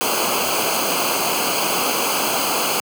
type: noise with comb filter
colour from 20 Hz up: pink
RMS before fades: -20 dBFS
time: 0.01-2.8 s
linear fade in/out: 0 ms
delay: 0.54 ms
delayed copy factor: -0.8
effects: high-pass 200 Hz 12 dB/octave